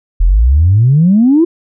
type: exponential sweep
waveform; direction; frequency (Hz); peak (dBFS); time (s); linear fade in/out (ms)
sine; up; 39 to 349.2; -4; 0.2-1.45; 10
effects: tanh soft clip ceiling 0 dBFS